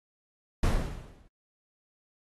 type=noise with exponential decay; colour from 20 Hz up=brown; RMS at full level=-20 dBFS; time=0.63-1.28 s; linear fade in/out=5 ms; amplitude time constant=140 ms; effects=AAC 32 kbps